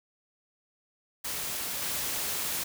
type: noise with level steps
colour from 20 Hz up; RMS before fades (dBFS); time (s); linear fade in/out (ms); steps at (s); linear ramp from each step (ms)
white; -34 / -32; 1.24-2.64; 10; 1.82; 2
effects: none